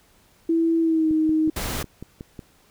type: tone with pitch glide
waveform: sine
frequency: 329.6 to 313.8 Hz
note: E4 to D#4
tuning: 0 to +15 cents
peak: -17 dBFS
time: 0.49-1.5 s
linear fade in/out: 5 ms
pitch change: -85 cents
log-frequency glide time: 0.8-1.1 s
type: click train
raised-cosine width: 3 ms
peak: -22 dBFS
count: 8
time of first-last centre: 1.11-2.392 s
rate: 5.46 Hz
type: noise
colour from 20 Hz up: pink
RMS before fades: -28 dBFS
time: 1.56-1.83 s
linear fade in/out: 5 ms
effects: pink hiss -58 dBFS RMS until 2.7 s